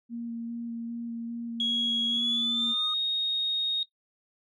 sine tone with vibrato, 233.1 Hz, A#3, in tune, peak -32 dBFS, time 0.09-2.75 s, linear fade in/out 50 ms, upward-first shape square, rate 2.5 Hz, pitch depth 10 cents each way
sine tone with pitch glide, 3322 to 3729 Hz, G#7 to A#7, 0 to 0 cents, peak -24 dBFS, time 1.6-3.83 s, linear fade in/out 2 ms, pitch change +200 cents, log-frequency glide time 2.1-2.94 s
sine tone with exponential growth, 1244.5 Hz, D#6, in tune, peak -34 dBFS, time 1.88-2.94 s, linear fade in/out 5 ms, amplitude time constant 230 ms
effects noise-tail reverb RT60 0.1 s tail -18 dB re dry + tanh soft clip ceiling -18 dBFS

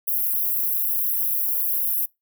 white high-pass noise, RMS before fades -23 dBFS, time 0.07-2.06 s, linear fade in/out 10 ms, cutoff 11000 Hz, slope 96 dB/octave, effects noise-tail reverb RT60 0.2 s tail -25 dB re dry

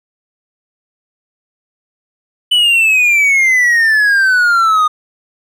triangle exponential sweep, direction down, 3000 to 1222 Hz, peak -6 dBFS, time 2.51-4.88 s, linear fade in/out 10 ms, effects none

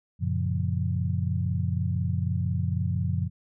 sine chord, Gb major seventh, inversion none, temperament equal, 92.5 / 116.54 / 138.59 / 174.61 Hz, Gb2 / Bb2 / Db3 / F3, 0 / 0 / 0 / 0 cents, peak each -27 / -31 / -31 / -31 dBFS, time 0.19-3.3 s, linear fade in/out 50 ms, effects none

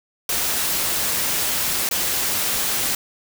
white noise with dropouts, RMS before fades -22 dBFS, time 0.29-2.95 s, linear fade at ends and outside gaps 2 ms, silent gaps 1.89-1.911 s, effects none

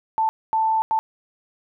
sine tone bursts at uneven times, 884 Hz, A5, 8 cents sharp, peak -17 dBFS, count 3, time 0.18-0.29 / 0.53-0.82 / 0.91-0.99 s, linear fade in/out 0 ms, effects none

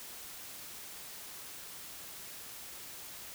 silence, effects white hiss -47 dBFS RMS until 3.34 s

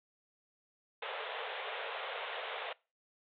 pink band-pass noise, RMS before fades -41 dBFS, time 1.02-2.73 s, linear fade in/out 5 ms, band 430 to 3700 Hz, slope 96 dB/octave, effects noise-tail reverb RT60 0.3 s tail -23 dB re dry

